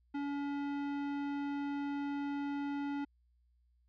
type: tone with tanh clipping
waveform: sine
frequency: 284.1 Hz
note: C#4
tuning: 43 cents sharp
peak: -37 dBFS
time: 0.14-3.05 s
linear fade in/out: 10 ms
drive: 17 dB
effects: added 60 Hz sine -68 dBFS peak until 3.88 s